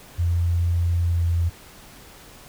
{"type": "tone with pitch glide", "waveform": "sine", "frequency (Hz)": [86, 84.91], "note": ["F2", "F2"], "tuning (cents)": [-26, -48], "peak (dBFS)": -18, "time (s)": [0.18, 1.5], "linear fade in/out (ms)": 20, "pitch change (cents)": -22, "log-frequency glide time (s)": [1.09, 1.25], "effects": ["pink hiss -46 dBFS RMS until 2.48 s"]}